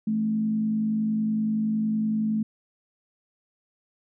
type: tone with frequency modulation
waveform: sine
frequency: 217.2 Hz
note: A3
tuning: 22 cents flat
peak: -22 dBFS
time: 0.07-2.43 s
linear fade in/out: 5 ms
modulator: 50.7 Hz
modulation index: 0.35
effects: none